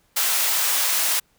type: high-pass noise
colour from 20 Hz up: white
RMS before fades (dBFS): -21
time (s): 0.16-1.2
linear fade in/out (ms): 10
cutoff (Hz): 710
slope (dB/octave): 12
effects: pink hiss -63 dBFS RMS until 1.38 s